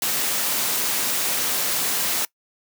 white noise, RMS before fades -23 dBFS, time 0.02-2.25 s, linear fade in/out 2 ms, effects noise-tail reverb RT60 0.1 s tail -22 dB re dry + high-pass 150 Hz 12 dB/octave

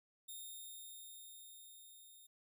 5% pulse tone with level ramp, 3672 Hz, A#7, 27 cents flat, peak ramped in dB -39 to -51 dBFS, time 0.28-2.27 s, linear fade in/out 10 ms, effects none

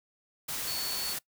sine tone in noise, 4435 Hz, C#8, in tune, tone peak -34 dBFS, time 0.67-1.14 s, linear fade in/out 10 ms, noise white, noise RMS -35 dBFS, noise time 0.48-1.19 s, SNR -2 dB, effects noise-tail reverb RT60 0.1 s tail -21 dB re dry

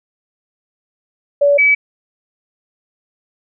sine tone pair in turn, 572 / 2288 Hz, D5 / D7, -46 / -46 cents, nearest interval 2 octaves, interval 2400 cents, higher second, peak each -8 dBFS, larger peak neither, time 1.41-1.58 / 1.58-1.75 s, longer neither, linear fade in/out 10 ms, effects none

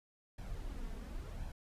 brown noise with flanger, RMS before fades -43 dBFS, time 0.38-1.52 s, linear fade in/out 5 ms, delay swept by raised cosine 1.2 to 4.5 ms, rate 0.93 Hz, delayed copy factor +0.55, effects resampled to 32000 Hz

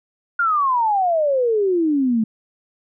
sine exponential sweep, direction down, 1435 to 214.2 Hz, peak -15 dBFS, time 0.39-2.24 s, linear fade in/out 5 ms, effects none

